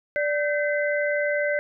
sine tone cluster, 586 / 1546 / 2033 Hz, D5 / G6 / B6, -4 / -24 / +50 cents, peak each -23 / -28 / -29 dBFS, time 0.16-1.59 s, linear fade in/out 0 ms, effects none

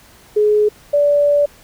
sine tone pair in turn, 421.1 / 580.1 Hz, G#4 / D5, +24 / -21 cents, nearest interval tritone, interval 555 cents, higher second, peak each -10 dBFS, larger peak neither, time 0.36-0.69 / 0.93-1.46 s, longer second, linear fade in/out 10 ms, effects pink hiss -46 dBFS RMS until 1.63 s

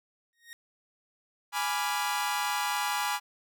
sawtooth tone with exponential growth, 1864.7 Hz, A#6, in tune, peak -37 dBFS, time 0.33-0.53 s, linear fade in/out 0 ms, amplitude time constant 43 ms
sawtooth chord, G# diminished seventh, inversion none, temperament equal, 830.6 / 987.8 / 1174.7 / 1396.9 Hz, G#5 / B5 / D6 / F6, 0 / 0 / 0 / 0 cents, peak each -28 / -29 / -32 / -33 dBFS, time 1.52-3.2 s, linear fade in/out 50 ms
effects none

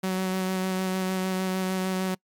sawtooth tone with vibrato, 187.2 Hz, F#3, 20 cents sharp, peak -21 dBFS, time 0.03-2.15 s, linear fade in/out 10 ms, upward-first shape square, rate 6.6 Hz, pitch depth 11 cents each way, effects noise-tail reverb RT60 0.1 s tail -25 dB re dry + MP3 96 kbps

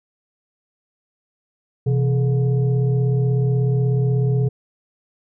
sine tone with frequency modulation, 128.8 Hz, C3, 27 cents flat, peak -15 dBFS, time 1.86-4.49 s, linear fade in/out 10 ms, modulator 294 Hz, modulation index 0.59, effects none

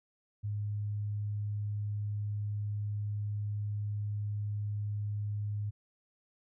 sine tone, 103.83 Hz, G#2, in tune, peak -32 dBFS, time 0.43-5.71 s, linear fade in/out 20 ms, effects none

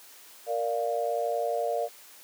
sine chord, Bb major, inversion none, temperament equal, 466.2 / 587.3 / 698.5 Hz, Bb4 / D5 / F5, 0 / 0 / 0 cents, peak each -30 dBFS, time 0.46-1.89 s, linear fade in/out 50 ms, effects white hiss -51 dBFS RMS until 2.23 s + high-pass 300 Hz 12 dB/octave

